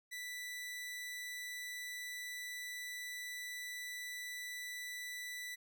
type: tone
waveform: sawtooth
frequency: 1976 Hz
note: B6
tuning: in tune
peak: -39 dBFS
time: 0.11-5.56 s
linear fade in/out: 20 ms
effects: none